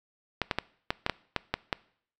clicks, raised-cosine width 0.3 ms, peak -10 dBFS, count 9, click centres 0.417 / 0.512 / 0.586 / 0.905 / 1.064 / 1.097 / 1.363 / 1.54 / 1.728 s, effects noise-tail reverb RT60 0.6 s tail -22 dB re dry

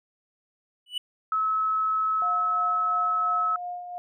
triangle tone with exponential growth, 2960 Hz, F#7, in tune, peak -22 dBFS, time 0.86-0.98 s, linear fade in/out 5 ms, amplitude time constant 26 ms
sine tone, 1293 Hz, E6, 34 cents flat, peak -22 dBFS, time 1.32-3.56 s, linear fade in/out 2 ms
sine tone with tremolo, 712 Hz, F5, 33 cents sharp, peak -30 dBFS, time 2.22-3.98 s, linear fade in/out 0 ms, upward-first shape sine, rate 2.9 Hz, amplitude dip 50%
effects none

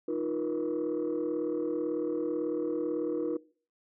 sine chord, Eb suspended second, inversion none, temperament equal with one note detuned, 311.1 / 349.2 / 478.2 Hz, Eb4 / F4 / Bb4, 0 / 0 / +44 cents, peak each -32 dBFS, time 0.08-3.37 s, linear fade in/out 5 ms, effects noise-tail reverb RT60 0.4 s tail -20 dB re dry + tanh soft clip ceiling -24 dBFS

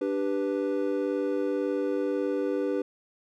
triangle chord, G major, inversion second, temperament equal, 293.7 / 392 / 493.9 Hz, D4 / G4 / B4, 0 / 0 / 0 cents, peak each -28 dBFS, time 0.01-2.82 s, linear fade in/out 5 ms, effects none

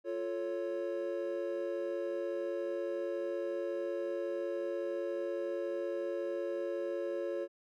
triangle chord, F augmented, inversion none, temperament equal, 349.2 / 440 / 554.4 Hz, F4 / A4 / C#5, 0 / 0 / 0 cents, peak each -36 / -39 / -35 dBFS, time 0.04-7.48 s, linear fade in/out 50 ms, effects none

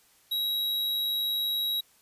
square tone, 3853 Hz, B7, 44 cents flat, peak -27 dBFS, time 0.31-1.81 s, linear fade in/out 10 ms, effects white hiss -62 dBFS RMS until 2.01 s + resampled to 32000 Hz

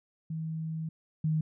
sine tone pair in turn, 160 / 156.71 Hz, D#3 / D#3, +49 / +13 cents, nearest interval unison, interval 36 cents, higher first, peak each -32 / -25 dBFS, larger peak second, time 0.3-0.89 / 1.24-1.41 s, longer first, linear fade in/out 5 ms, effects none

